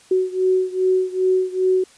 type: beating tone pair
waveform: sine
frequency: 371.6 / 374.1 Hz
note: F#4 / F#4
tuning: +7 / +19 cents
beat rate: 2.5 Hz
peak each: -18 / -20 dBFS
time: 0.11-1.84 s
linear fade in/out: 5 ms
effects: white hiss -50 dBFS RMS until 1.97 s + resampled to 22050 Hz